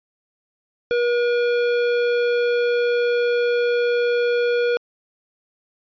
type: tone with tanh clipping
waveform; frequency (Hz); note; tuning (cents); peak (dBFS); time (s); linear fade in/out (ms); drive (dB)
sine; 480.5; B4; -48; -19; 0.91-4.77; 0; 18
effects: resampled to 11025 Hz